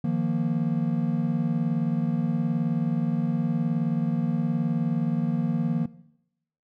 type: chord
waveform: triangle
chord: Eb suspended second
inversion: none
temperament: equal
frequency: 155.56 / 174.61 / 233.1 Hz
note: Eb3 / F3 / Bb3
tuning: 0 / 0 / 0 cents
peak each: -25 dBFS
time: 0.04-5.86 s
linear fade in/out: 5 ms
effects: noise-tail reverb RT60 0.8 s tail -18 dB re dry